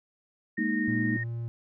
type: tone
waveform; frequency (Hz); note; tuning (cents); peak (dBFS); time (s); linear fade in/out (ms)
sine; 1847; A#6; -16; -31; 0.57-1.24; 10
type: chord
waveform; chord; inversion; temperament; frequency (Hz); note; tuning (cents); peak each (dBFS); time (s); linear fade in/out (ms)
sine; Ab suspended second; none; equal; 207.7 / 233.1 / 311.1; Ab3 / Bb3 / Eb4; 0 / 0 / 0; -31 / -30 / -30; 0.58-1.17; 5
type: tone with vibrato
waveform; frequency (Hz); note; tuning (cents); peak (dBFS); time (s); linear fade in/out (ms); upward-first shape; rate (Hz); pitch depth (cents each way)
triangle; 116.4; A#2; -2; -29; 0.88-1.48; 0; square; 2.6; 8
effects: none